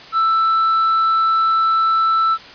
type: tone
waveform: triangle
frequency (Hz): 1325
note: E6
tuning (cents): +9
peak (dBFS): -11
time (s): 0.12-2.38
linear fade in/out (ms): 50
effects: white hiss -38 dBFS RMS until 2.54 s + resampled to 11025 Hz

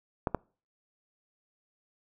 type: clicks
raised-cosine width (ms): 1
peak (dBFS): -13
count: 2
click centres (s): 0.272 / 0.347
effects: noise-tail reverb RT60 0.4 s tail -26 dB re dry

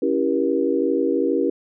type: chord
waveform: sine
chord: C# diminished seventh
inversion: none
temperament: equal with one note detuned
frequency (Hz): 277.2 / 329.6 / 392 / 478.2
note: C#4 / E4 / G4 / Bb4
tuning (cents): 0 / 0 / 0 / +44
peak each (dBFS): -23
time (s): 0.02-1.5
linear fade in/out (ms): 5
effects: none

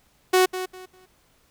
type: tone with echo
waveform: sawtooth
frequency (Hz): 370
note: F#4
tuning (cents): 0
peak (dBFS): -11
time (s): 0.33-0.46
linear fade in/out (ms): 10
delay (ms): 200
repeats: 3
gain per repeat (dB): -12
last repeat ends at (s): 1.06
effects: pink hiss -62 dBFS RMS until 1.5 s

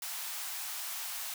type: high-pass noise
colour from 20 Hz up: white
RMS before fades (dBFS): -39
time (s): 0.02-1.34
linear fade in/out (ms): 2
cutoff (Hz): 670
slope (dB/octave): 48
effects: none

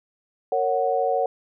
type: chord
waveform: sine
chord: F# major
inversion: first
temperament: just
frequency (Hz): 462.5 / 555 / 740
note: A#4 / C#5 / F#5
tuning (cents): -14 / +2 / 0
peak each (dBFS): -25 / -24 / -23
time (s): 0.52-1.26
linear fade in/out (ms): 2
effects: none

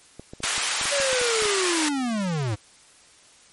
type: clicks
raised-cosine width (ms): 2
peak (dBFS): -24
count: 12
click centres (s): 0.196 / 0.335 / 0.404 / 0.44 / 0.58 / 0.813 / 0.855 / 1.001 / 1.13 / 1.214 / 1.423 / 1.455
type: high-pass noise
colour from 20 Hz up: pink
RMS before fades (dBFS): -25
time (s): 0.43-1.89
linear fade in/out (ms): 5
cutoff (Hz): 1200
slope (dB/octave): 12
type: linear sweep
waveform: square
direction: down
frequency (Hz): 579 to 98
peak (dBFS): -24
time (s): 0.91-2.56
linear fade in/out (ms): 20
effects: white hiss -53 dBFS RMS until 3.52 s + MP3 48 kbps

